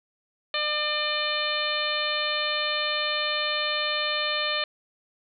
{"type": "harmonic tone", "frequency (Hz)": 600, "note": "D5", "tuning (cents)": 37, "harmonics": [1, 2, 3, 4, 5, 6, 7], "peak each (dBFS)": [-32, -32, -32, -32, -32, -32, -32], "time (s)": [0.54, 4.64], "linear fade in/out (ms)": 2, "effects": []}